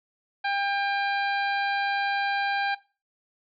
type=harmonic tone with a mistuned harmonic; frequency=799 Hz; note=G5; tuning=33 cents sharp; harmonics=1 / 2 / 3 / 4 / 5 / 6; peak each=-27 / -29 / -34 / -40 / -39 / -44 dBFS; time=0.44-2.75 s; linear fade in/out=10 ms; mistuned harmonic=6; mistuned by=-55 cents; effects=noise-tail reverb RT60 0.3 s tail -17 dB re dry